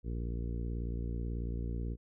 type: harmonic tone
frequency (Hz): 58.27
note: A#1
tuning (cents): 0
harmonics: 1 / 2 / 3 / 4 / 5 / 6 / 7 / 8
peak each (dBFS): -35 / -41 / -45 / -47 / -49 / -51 / -52 / -53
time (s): 0.03-1.97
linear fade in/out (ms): 50
effects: none